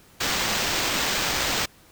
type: noise with sample-and-hold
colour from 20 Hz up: violet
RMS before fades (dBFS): -25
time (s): 0.2-1.66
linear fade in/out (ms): 10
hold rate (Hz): 11025
effects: pink hiss -54 dBFS RMS until 1.91 s